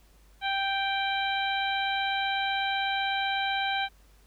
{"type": "harmonic tone", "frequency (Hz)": 784, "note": "G5", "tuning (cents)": 0, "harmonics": [1, 2, 3, 4, 5], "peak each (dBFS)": [-29, -32, -34, -35, -36], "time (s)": [0.41, 3.89], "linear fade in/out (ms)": 50, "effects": ["added 50 Hz sine -56 dBFS peak until 4.26 s", "pink hiss -63 dBFS RMS until 4.26 s"]}